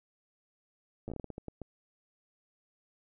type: slowing click train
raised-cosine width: 2 ms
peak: -27 dBFS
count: 12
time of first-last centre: 1.08-1.617 s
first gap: 9 ms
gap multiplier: 1.31
effects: none